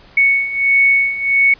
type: beating tone pair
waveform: sine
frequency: 2217 / 2218.5 Hz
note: C#7 / C#7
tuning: 0 / +1 cents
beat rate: 1.5 Hz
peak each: -16 / -12 dBFS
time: 0.17-1.54 s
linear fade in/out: 5 ms
effects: pink hiss -45 dBFS RMS until 1.59 s + resampled to 11025 Hz